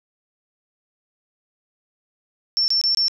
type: tone bursts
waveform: sine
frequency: 5410 Hz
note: E8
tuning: 44 cents sharp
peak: -16 dBFS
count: 4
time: 2.57-3.082 s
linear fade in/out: 0 ms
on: 110 ms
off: 24 ms
effects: none